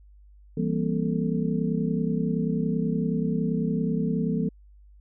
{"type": "tone cluster", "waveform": "sine", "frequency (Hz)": [167.3, 197.8, 235.1, 265.7, 442.1], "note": ["E3", "G3", "A#3", "C4", "A4"], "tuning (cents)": [26, 16, 15, 27, 8], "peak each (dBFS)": [-27, -29, -28, -34, -33], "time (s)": [0.57, 4.49], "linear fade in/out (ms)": 5, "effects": ["added 50 Hz sine -49 dBFS peak until 5 s"]}